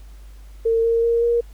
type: tone with pitch steps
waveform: sine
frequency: 455.3 / 460.6 / 465.9 / 471.4 Hz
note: A#4 / A#4 / A#4 / A#4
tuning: -41 / -21 / -1 / +19 cents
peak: -15 dBFS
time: 0.65-1.41 s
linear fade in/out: 10 ms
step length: 190 ms
effects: added 50 Hz sine -38 dBFS peak until 1.53 s + pink hiss -55 dBFS RMS until 1.53 s